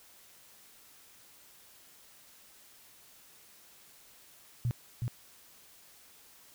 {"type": "tone with echo", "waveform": "sine", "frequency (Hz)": 120, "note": "B2", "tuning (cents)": -49, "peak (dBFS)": -27, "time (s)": [4.65, 4.71], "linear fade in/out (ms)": 0, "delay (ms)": 370, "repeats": 1, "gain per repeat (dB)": -3, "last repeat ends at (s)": 5.08, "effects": ["white hiss -58 dBFS RMS until 6.54 s"]}